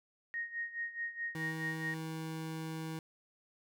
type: tone with tremolo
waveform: sine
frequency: 1864.7 Hz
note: A#6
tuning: in tune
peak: -34 dBFS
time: 0.34-1.94 s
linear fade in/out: 0 ms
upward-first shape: sine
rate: 4.7 Hz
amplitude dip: 80%
type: tone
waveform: 25% pulse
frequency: 160 Hz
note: D#3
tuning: 49 cents sharp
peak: -35 dBFS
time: 1.35-2.99 s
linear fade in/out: 2 ms
effects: none